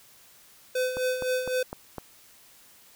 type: tone with tremolo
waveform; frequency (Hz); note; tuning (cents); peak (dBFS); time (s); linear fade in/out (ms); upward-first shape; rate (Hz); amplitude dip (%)
square; 508; B4; +49; -24; 0.75-1.63; 5; sine; 3.9; 60
type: click train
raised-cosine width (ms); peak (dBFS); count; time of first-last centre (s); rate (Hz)
1; -20; 5; 0.97-1.983; 3.95
effects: white hiss -55 dBFS RMS until 2.95 s